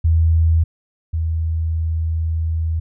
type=tone pair in turn; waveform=sine; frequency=81.5 / 81.03 Hz; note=E2 / E2; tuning=-19 / -29 cents; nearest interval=unison; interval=10 cents; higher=first; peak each=-11 / -17 dBFS; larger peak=first; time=0.04-0.64 / 1.13-2.8 s; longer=second; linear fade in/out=10 ms; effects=none